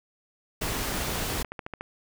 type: noise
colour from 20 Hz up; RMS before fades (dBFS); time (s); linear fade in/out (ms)
pink; -30; 0.61-1.43; 10
type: click train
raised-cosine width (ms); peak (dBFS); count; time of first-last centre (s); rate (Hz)
0.5; -20; 13; 0.94-1.81; 13.8
effects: none